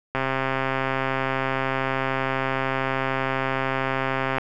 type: click train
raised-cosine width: 0.5 ms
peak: -9 dBFS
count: 564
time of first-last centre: 0.15-4.383 s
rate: 133 Hz
effects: none